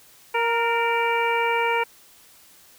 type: harmonic tone with a mistuned harmonic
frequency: 466.2 Hz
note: A#4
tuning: in tune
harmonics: 1 / 2 / 3 / 4 / 5 / 6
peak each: -25 / -23 / -30 / -32 / -26 / -34 dBFS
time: 0.34-1.84 s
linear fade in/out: 10 ms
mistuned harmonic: 4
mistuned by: -37 cents
effects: white hiss -52 dBFS RMS until 2.78 s